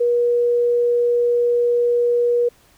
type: tone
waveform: sine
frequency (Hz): 480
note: B4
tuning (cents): -49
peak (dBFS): -14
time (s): 0-2.49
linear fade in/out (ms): 10
effects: pink hiss -54 dBFS RMS until 2.77 s